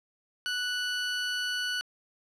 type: tone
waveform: 20% pulse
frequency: 1480 Hz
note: F#6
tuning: in tune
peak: -24 dBFS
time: 0.46-1.81 s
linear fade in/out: 0 ms
effects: low-pass 8000 Hz 12 dB/octave